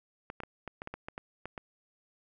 clicks, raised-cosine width 0.5 ms, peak -24 dBFS, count 11, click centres 0.301 / 0.403 / 0.435 / 0.677 / 0.819 / 0.874 / 0.94 / 1.085 / 1.179 / 1.456 / 1.578 s, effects none

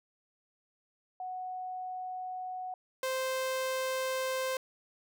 sine / sawtooth tone pair in turn, 739 / 521.6 Hz, F#5 / C5, -2 / -5 cents, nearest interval tritone, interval 603 cents, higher first, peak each -36 / -27 dBFS, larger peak second, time 1.2-2.74 / 3.03-4.57 s, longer neither, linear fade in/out 2 ms, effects none

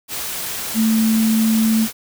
sine tone in noise, 221.8 Hz, A3, 14 cents sharp, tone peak -13 dBFS, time 0.74-1.88 s, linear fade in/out 50 ms, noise white, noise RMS -26 dBFS, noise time 0.08-1.93 s, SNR +10 dB, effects none

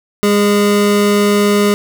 square tone pair together, 204.2 / 411.6 Hz, G#3 / G#4, -29 / -16 cents, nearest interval octave, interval 1213 cents, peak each -13 dBFS, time 0.23-1.74 s, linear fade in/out 0 ms, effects none

